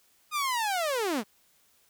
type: linear sweep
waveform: sawtooth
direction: down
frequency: 1244.5 to 187.9 Hz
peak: -23 dBFS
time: 0.31-1.24 s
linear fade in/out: 50 ms
effects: white hiss -65 dBFS RMS until 1.89 s